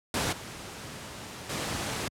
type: noise with level steps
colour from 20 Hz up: pink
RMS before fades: -28 / -41 / -32 dBFS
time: 0.14-2.08 s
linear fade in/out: 2 ms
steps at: 0.32 / 1.49 s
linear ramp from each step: 10 ms
effects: high-pass 80 Hz 12 dB/octave + low-pass 10000 Hz 12 dB/octave